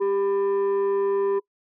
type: tone pair together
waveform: sine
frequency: 395.7 / 997.1 Hz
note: G4 / B5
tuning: +16 / +16 cents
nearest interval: octave + major third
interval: 1600 cents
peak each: -18 / -29 dBFS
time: 0-1.4 s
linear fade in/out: 20 ms
effects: noise-tail reverb RT60 0.1 s tail -24 dB re dry + tanh soft clip ceiling -18 dBFS